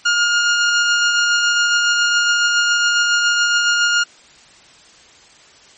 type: tone with tremolo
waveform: sawtooth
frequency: 1419 Hz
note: F6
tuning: 27 cents sharp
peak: -8 dBFS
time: 0.05-4.04 s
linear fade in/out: 10 ms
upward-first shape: triangle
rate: 7.2 Hz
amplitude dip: 30%
effects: white hiss -46 dBFS RMS until 5.77 s + MP3 32 kbps